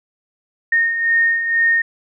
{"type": "beating tone pair", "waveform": "sine", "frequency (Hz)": [1840, 1842.1], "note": ["A#6", "A#6"], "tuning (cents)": [-23, -21], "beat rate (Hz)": 2.1, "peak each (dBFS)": [-22, -14], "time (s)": [0.72, 1.82], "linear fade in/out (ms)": 5, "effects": []}